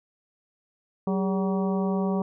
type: harmonic tone with a mistuned harmonic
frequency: 190 Hz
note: F#3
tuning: 46 cents sharp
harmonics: 1 / 2 / 3 / 4 / 5 / 6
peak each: -24 / -30 / -34 / -36 / -38 / -40 dBFS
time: 1.07-2.22 s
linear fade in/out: 2 ms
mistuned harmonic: 2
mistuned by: +98 cents
effects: none